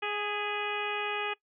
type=harmonic tone with a mistuned harmonic; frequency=415.3 Hz; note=G#4; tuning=in tune; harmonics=1 / 2 / 3 / 4 / 5 / 6 / 7 / 8; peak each=-37 / -37 / -38 / -40 / -41 / -36 / -42 / -48 dBFS; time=0.02-1.34 s; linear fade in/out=10 ms; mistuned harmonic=5; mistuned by=-46 cents; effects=noise-tail reverb RT60 0.1 s tail -20 dB re dry